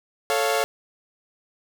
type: chord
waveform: sawtooth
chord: A augmented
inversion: none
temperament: equal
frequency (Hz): 440 / 554.4 / 698.5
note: A4 / C#5 / E#5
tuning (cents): 0 / 0 / 0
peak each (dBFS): -21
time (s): 0.3-0.64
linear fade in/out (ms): 0
effects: none